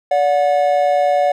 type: tone pair together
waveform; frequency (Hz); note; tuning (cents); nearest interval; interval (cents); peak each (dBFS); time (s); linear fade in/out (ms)
triangle; 577 / 727; D5 / F#5; -31 / -31; major third; 400; -13; 0.11-1.32; 5
effects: none